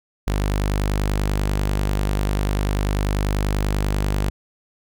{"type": "tone", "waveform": "sawtooth", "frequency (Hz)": 50.2, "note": "G1", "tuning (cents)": 42, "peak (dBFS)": -15, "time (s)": [0.27, 4.3], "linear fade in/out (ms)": 5, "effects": []}